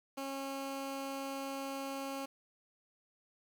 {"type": "tone", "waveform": "15% pulse", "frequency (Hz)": 272.8, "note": "C#4", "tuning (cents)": -28, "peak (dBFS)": -32, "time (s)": [0.17, 2.26], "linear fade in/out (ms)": 10, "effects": ["10-bit"]}